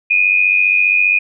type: tone pair together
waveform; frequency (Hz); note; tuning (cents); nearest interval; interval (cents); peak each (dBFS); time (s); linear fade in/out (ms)
sine; 2451 / 2546; D#7 / D#7; -27 / +39; minor second; 66; -11 / -16; 0.1-1.19; 10
effects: none